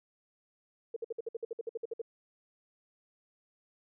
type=tone bursts; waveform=sine; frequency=458.1 Hz; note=A#4; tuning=30 cents flat; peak=-33 dBFS; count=14; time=0.94-2.017 s; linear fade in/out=5 ms; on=24 ms; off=57 ms; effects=none